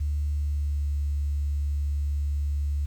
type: tone with pitch glide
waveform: sine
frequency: 73.42 to 72.2 Hz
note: D2 to D2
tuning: 0 to -29 cents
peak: -23 dBFS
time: 0-2.86 s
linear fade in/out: 10 ms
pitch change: -29 cents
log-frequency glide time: 0.3-0.88 s
effects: tanh soft clip ceiling -19 dBFS + 9-bit